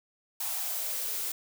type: noise with high-pass filter sweep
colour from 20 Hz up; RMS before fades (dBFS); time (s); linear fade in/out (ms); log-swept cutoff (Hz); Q
blue; -33; 0.4-1.32; 5; 860 to 390; 4.6
effects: none